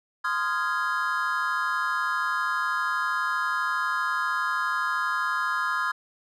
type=chord; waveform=triangle; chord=F minor seventh; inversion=second; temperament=equal with one note detuned; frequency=1033.9 / 1244.5 / 1396.9 / 1661.2 Hz; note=C6 / Eb6 / F6 / Ab6; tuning=-21 / 0 / 0 / 0 cents; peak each=-28 dBFS; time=0.24-5.92 s; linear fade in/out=10 ms; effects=none